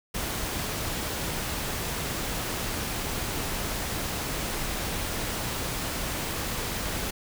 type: noise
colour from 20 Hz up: pink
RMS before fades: -31 dBFS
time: 0.14-7.11 s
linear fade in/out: 10 ms
effects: none